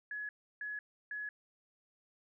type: tone bursts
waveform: sine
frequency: 1691 Hz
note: G#6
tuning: 31 cents sharp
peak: -38 dBFS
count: 3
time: 0.11-1.29 s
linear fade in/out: 2 ms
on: 180 ms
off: 320 ms
effects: none